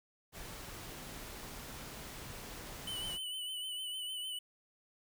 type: noise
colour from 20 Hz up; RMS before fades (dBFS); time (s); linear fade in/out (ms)
pink; -47; 0.32-3.19; 50
type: tone with vibrato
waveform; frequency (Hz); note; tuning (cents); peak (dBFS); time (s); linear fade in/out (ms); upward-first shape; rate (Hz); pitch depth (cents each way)
square; 3007; F#7; +27; -39; 2.87-4.39; 5; sine; 6.6; 42
effects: none